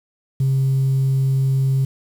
sine tone, 134.1 Hz, C3, 43 cents sharp, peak -13 dBFS, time 0.4-1.85 s, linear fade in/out 5 ms, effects tanh soft clip ceiling -12 dBFS + 7-bit

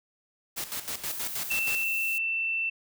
white noise with tremolo, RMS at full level -33 dBFS, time 0.56-1.84 s, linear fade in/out 20 ms, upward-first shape square, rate 6.3 Hz, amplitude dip 70%
violet noise, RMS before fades -37 dBFS, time 1.06-2.18 s, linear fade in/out 0 ms
sine tone, 2676 Hz, E7, 25 cents sharp, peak -26 dBFS, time 1.5-2.7 s, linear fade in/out 10 ms
effects none

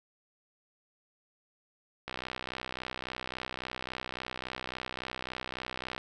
click train, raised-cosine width 0.3 ms, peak -20 dBFS, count 249, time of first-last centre 2.08-5.979 s, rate 63.6 Hz, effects none

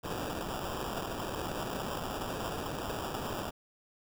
white noise with sample-and-hold, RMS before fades -37 dBFS, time 0.03-3.51 s, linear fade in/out 20 ms, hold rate 2100 Hz, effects none

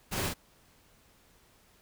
pink noise with echo, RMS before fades -34 dBFS, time 0.11-0.3 s, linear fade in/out 20 ms, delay 42 ms, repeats 1, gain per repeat -2 dB, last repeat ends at 0.342 s, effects pink hiss -63 dBFS RMS until 1.81 s

